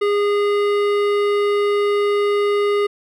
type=tone with hard clipping; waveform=triangle; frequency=409.7 Hz; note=G#4; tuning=24 cents flat; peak=-17 dBFS; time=0.01-2.87 s; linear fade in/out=10 ms; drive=18 dB; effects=none